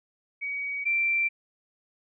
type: tone pair in turn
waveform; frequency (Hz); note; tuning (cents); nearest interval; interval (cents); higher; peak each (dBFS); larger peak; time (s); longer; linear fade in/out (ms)
sine; 2260 / 2351; C#7 / D7; +33 / +1; minor second; 68; second; -29 / -22; second; 0.41-0.85 / 0.85-1.29; neither; 20
effects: none